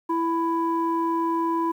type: tone with low-pass filter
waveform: square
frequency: 331.4 Hz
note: E4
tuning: 9 cents sharp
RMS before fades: -24 dBFS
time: 0.09-1.72 s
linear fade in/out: 10 ms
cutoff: 900 Hz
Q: 5.7
effects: 9-bit